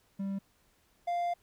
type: tone pair in turn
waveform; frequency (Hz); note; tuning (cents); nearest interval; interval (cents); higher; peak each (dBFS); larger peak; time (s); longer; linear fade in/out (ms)
triangle; 196 / 697.1; G3 / F5; 0 / -3; octave + minor seventh; 2197; second; -30 / -27; second; 0.19-0.39 / 1.07-1.34; second; 10
effects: pink hiss -69 dBFS RMS until 1.42 s